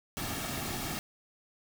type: noise with comb filter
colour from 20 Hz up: pink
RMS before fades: -36 dBFS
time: 0.17-0.99 s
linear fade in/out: 0 ms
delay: 2 ms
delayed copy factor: -0.55
effects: none